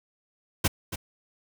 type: noise with echo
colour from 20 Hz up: pink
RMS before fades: -22 dBFS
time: 0.64-0.68 s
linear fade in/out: 10 ms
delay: 280 ms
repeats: 1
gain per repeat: -11 dB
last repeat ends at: 0.96 s
effects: none